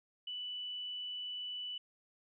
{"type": "tone", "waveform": "sine", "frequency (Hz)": 2973, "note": "F#7", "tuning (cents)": 8, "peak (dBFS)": -39, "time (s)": [0.27, 1.78], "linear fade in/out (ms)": 5, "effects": []}